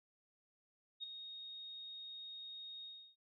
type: tone with ADSR envelope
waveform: sine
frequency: 3729 Hz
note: A#7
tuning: in tune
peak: -39 dBFS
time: 1-3.16 s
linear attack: 34 ms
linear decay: 8 ms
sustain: -8 dB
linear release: 320 ms
effects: none